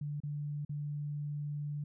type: tone with dropouts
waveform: sine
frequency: 146.7 Hz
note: D3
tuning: 2 cents flat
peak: -35 dBFS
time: 0.01-1.84 s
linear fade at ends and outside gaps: 5 ms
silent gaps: 0.203-0.234 / 0.65-0.693 s
effects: none